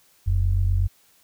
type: tone pair together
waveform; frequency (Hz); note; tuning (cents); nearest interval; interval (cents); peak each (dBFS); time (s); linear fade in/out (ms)
sine; 42.8 / 91; F1 / F#2; -34 / -28; octave + minor second; 1306; -21 / -20; 0.26-0.88; 20
effects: white hiss -59 dBFS RMS until 1.23 s